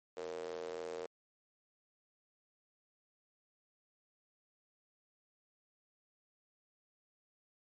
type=tone with high-pass filter; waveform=square; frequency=41.83 Hz; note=E1; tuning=26 cents sharp; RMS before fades=-43 dBFS; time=0.17-1.06 s; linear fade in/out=0 ms; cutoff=470 Hz; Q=5.9; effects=MP3 32 kbps